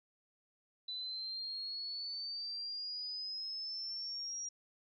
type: exponential sweep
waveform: sine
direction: up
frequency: 3982 to 5710 Hz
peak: -39 dBFS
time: 0.88-4.49 s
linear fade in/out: 5 ms
effects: none